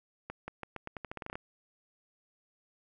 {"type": "accelerating click train", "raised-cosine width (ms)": 0.5, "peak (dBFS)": -24, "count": 14, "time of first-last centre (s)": [0.3, 1.355], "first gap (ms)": 180, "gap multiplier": 0.85, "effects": []}